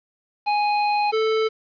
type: tone pair in turn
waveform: square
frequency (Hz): 830.6 / 440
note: G#5 / A4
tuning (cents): 0 / 0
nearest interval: major seventh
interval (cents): 1100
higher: first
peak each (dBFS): -19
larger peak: neither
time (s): 0.46-1.12 / 1.12-1.49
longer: first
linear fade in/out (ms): 20
effects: resampled to 11025 Hz + 8-bit